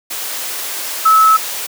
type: tone in noise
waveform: sine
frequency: 1300 Hz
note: E6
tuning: 24 cents flat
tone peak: -6 dBFS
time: 1.05-1.37 s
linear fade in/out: 10 ms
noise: white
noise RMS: -23 dBFS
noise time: 0.1-1.67 s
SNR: +14 dB
effects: high-pass 400 Hz 12 dB/octave